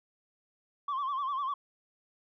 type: tone with vibrato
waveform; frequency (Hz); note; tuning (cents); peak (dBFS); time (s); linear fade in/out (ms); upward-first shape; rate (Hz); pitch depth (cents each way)
sine; 1100; C#6; -14; -28; 0.88-1.54; 5; sine; 10; 100
effects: tanh soft clip ceiling -28 dBFS